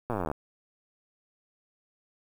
slowing click train, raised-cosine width 1 ms, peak -17 dBFS, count 21, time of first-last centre 0.1-0.315 s, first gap 8 ms, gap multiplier 1.03, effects 8-bit

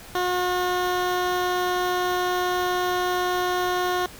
15% pulse tone with notch filter, 360.8 Hz, F#4, 44 cents flat, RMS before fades -24 dBFS, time 0.15-4.06 s, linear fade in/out 2 ms, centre 8800 Hz, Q 0.95, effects pink hiss -43 dBFS RMS until 4.19 s

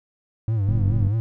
triangle tone with vibrato, 105.2 Hz, G#2, 23 cents sharp, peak -17 dBFS, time 0.48-1.2 s, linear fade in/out 0 ms, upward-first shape sine, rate 4.7 Hz, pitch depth 140 cents each way
click train, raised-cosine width 5 ms, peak -14 dBFS, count 19, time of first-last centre 0.69-1.07 s, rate 47.4 Hz
effects none

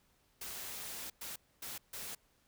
white noise bursts at uneven times, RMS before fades -44 dBFS, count 4, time 0.41-1.1 / 1.21-1.36 / 1.62-1.78 / 1.93-2.15 s, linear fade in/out 5 ms, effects pink hiss -72 dBFS RMS until 2.47 s

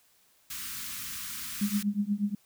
white band-stop noise, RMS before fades -38 dBFS, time 0.5-1.83 s, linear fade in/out 5 ms, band 290 to 1100 Hz, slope 48 dB/octave
sine tone with tremolo, 204.7 Hz, G#3, 25 cents flat, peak -22 dBFS, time 1.61-2.35 s, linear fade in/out 5 ms, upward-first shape triangle, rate 8.3 Hz, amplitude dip 100%
effects white hiss -65 dBFS RMS until 2.45 s

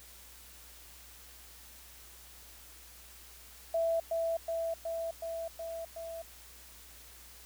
sine tone with echo, 662 Hz, E5, 7 cents sharp, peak -27 dBFS, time 3.74-4 s, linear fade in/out 5 ms, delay 370 ms, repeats 6, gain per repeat -2 dB, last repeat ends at 6.22 s, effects added 60 Hz sine -58 dBFS peak until 7.45 s + white hiss -54 dBFS RMS until 7.45 s

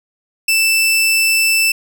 sawtooth tone, 2651 Hz, E7, 9 cents sharp, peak -8 dBFS, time 0.48-1.72 s, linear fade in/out 5 ms, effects none

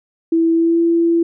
sine tone with pitch glide, 329.6 to 336.1 Hz, E4 to E4, 0 to +34 cents, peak -11 dBFS, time 0.32-1.23 s, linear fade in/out 5 ms, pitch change +34 cents, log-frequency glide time 0.53-0.8 s, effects none

